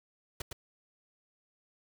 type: noise with echo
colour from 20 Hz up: pink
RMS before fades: -38 dBFS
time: 0.4-0.42 s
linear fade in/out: 5 ms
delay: 110 ms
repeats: 1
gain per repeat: -3 dB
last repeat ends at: 0.53 s
effects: none